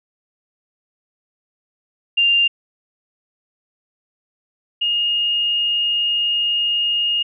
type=tone pair in turn; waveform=sine; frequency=2794 / 2848 Hz; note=F7 / F7; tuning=0 / +33 cents; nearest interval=unison; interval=33 cents; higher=second; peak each=-12 / -16 dBFS; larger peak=first; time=2.17-2.48 / 4.81-7.23 s; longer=second; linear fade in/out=10 ms; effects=none